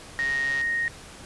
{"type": "click train", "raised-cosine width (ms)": 0.2, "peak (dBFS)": -20, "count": 59, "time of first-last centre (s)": [0.19, 0.613], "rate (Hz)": 137}
{"type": "tone", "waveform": "sine", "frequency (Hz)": 1864.7, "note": "A#6", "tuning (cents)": 0, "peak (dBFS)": -23, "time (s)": [0.19, 0.88], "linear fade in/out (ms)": 0}
{"effects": ["pink hiss -44 dBFS RMS until 1.25 s", "resampled to 24000 Hz"]}